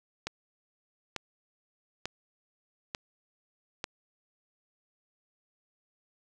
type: click train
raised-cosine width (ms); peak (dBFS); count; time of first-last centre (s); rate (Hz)
0.2; -16; 5; 0.27-3.841; 1.12
effects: none